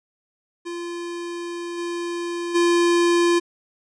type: tone with level steps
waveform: square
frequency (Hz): 345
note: F4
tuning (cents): -21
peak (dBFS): -29 / -26 / -16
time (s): 0.65-3.4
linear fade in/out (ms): 20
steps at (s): 1.77 / 2.54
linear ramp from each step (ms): 20
effects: resampled to 22050 Hz